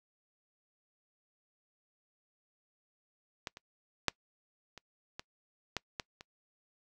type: clicks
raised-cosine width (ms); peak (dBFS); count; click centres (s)
0.2; -20 / -30 / -9 / -30 / -23 / -16 / -18 / -30; 8; 3.472 / 3.571 / 4.083 / 4.777 / 5.195 / 5.767 / 5.998 / 6.209
effects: noise-tail reverb RT60 0.1 s tail -25 dB re dry